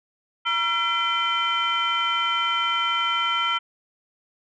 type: tone cluster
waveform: sine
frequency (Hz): 954 / 1358 / 2031 / 2363 / 3088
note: A#5 / F6 / B6 / D7 / G7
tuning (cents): +40 / -49 / +48 / +10 / -27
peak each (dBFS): -30 / -23 / -31 / -30 / -25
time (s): 0.45-3.59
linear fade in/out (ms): 20
effects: tanh soft clip ceiling -12 dBFS